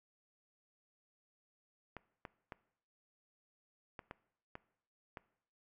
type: clicks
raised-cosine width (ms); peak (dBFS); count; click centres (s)
0.5; -30; 7; 1.967 / 2.252 / 2.522 / 3.992 / 4.111 / 4.554 / 5.172
effects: noise-tail reverb RT60 0.7 s tail -20 dB re dry